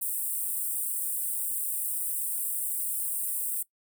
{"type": "high-pass noise", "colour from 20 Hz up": "pink", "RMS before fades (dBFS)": -31, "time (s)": [0.01, 3.63], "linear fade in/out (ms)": 10, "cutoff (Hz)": 8200, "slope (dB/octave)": 96, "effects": ["noise-tail reverb RT60 0.1 s tail -20 dB re dry"]}